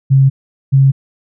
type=tone pair in turn; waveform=sine; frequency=135.1 / 135.67 Hz; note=C#3 / C#3; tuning=-44 / -37 cents; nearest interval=unison; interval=7 cents; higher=second; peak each=-5 dBFS; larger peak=neither; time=0.1-0.3 / 0.72-0.92 s; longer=neither; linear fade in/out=20 ms; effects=none